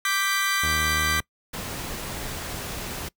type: chord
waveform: sawtooth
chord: G major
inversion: second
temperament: equal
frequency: 1174.7 / 1568 / 1975.5 Hz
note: D6 / G6 / B6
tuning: 0 / 0 / 0 cents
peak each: -23 dBFS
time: 0.05-1.2 s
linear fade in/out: 2 ms
type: tone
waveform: sawtooth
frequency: 77.8 Hz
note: D#2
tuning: in tune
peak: -25 dBFS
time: 0.63-1.21 s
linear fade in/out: 5 ms
type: noise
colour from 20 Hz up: pink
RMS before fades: -33 dBFS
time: 1.53-3.09 s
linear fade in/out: 10 ms
effects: noise-tail reverb RT60 0.1 s tail -23 dB re dry